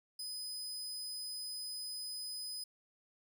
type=tone; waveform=sawtooth; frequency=5010 Hz; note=D#8; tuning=11 cents sharp; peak=-38 dBFS; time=0.19-2.64 s; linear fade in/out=5 ms; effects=none